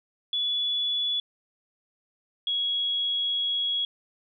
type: tone pair in turn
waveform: sine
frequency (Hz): 3420 / 3328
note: A7 / G#7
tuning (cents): -50 / +3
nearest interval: unison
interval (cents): 47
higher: first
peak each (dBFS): -24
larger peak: neither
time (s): 0.33-1.2 / 2.47-3.85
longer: second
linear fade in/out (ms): 2
effects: none